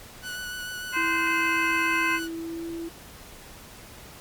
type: tone with vibrato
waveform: sawtooth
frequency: 1480 Hz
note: F#6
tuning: in tune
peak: -29 dBFS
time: 0.22-2.29 s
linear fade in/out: 50 ms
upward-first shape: sine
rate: 6.7 Hz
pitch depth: 14 cents each way
type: harmonic tone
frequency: 518 Hz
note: C5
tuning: 17 cents flat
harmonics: 2 / 3 / 4 / 5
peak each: -28 / -28 / -28 / -28 dBFS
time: 0.92-2.2 s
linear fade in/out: 50 ms
type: tone with pitch glide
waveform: sine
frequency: 329.6 to 333.8 Hz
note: E4 to E4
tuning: 0 to +22 cents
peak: -31 dBFS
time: 0.96-2.89 s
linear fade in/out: 10 ms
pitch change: +22 cents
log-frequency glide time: 2.41-2.67 s
effects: pink hiss -46 dBFS RMS until 4.2 s + Opus 48 kbps